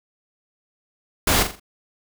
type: noise with echo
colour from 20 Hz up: pink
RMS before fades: -18 dBFS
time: 1.27-1.43 s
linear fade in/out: 5 ms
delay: 42 ms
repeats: 4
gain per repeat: -8 dB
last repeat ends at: 1.598 s
effects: none